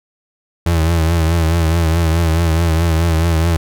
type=tone with vibrato; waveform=35% pulse; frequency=82.41 Hz; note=E2; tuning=in tune; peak=-10 dBFS; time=0.66-3.57 s; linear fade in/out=5 ms; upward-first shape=triangle; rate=4.7 Hz; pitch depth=78 cents each way; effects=none